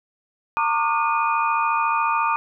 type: tone cluster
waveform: sine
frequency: 912 / 1129 / 1203 / 1432 / 2472 Hz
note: A#5 / C#6 / D6 / F6 / D#7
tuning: -38 / +31 / +41 / +43 / -12 cents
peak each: -22 / -28 / -22 / -31 / -28 dBFS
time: 0.57-2.36 s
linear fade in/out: 0 ms
effects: none